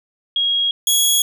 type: tone pair in turn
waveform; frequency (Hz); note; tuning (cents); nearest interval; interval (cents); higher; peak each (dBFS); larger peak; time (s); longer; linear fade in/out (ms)
sine / 15% pulse; 3287 / 3337; G#7 / G#7; -19 / +8; unison; 27; second; -15 / -6; second; 0.36-0.71 / 0.87-1.22; neither; 2
effects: none